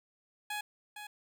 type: tone with echo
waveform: 15% pulse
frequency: 837 Hz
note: G#5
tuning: 13 cents sharp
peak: -29 dBFS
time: 0.5-0.61 s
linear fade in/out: 5 ms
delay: 460 ms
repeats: 1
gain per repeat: -8 dB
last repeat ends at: 1.07 s
effects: none